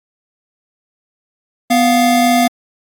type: tone pair together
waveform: square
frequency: 247.7 / 699.2 Hz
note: B3 / F5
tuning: +5 / +2 cents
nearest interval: octave + tritone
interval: 1797 cents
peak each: -13 dBFS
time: 1.7-2.48 s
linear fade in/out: 10 ms
effects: AAC 64 kbps